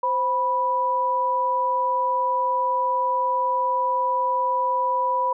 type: tone pair together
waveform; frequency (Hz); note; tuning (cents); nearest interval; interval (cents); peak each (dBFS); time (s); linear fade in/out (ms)
sine; 521.3 / 984; C5 / B5; -6 / -7; major seventh; 1099; -27 / -20; 0.03-5.33; 5
effects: none